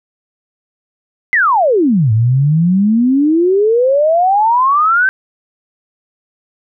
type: exponential two-way sweep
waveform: sine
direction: down then up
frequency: 2097 to 106.5 to 1574 Hz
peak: -8 dBFS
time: 1.33-5.09 s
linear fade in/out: 0 ms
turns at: 2.12 s
effects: none